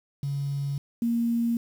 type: tone pair in turn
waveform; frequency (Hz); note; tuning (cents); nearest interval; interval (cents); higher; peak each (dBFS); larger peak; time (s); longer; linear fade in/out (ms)
sine; 140.5 / 233.5; C#3 / A#3; +24 / +3; major sixth; 879; second; -26 / -22; second; 0.23-0.78 / 1.02-1.57; neither; 2
effects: 8-bit